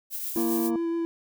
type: noise with tremolo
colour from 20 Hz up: violet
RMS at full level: -31 dBFS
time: 0.1-0.71 s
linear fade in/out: 50 ms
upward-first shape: triangle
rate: 7.5 Hz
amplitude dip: 40%
type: tone with vibrato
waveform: triangle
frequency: 334.7 Hz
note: E4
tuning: 26 cents sharp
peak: -23 dBFS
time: 0.36-1.05 s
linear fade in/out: 0 ms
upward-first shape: sine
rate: 7.1 Hz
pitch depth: 10 cents each way
type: harmonic tone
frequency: 232.3 Hz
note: A#3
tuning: 6 cents flat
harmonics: 1 / 2 / 3 / 4 / 5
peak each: -28 / -38 / -39 / -44 / -45 dBFS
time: 0.37-0.76 s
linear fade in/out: 2 ms
effects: none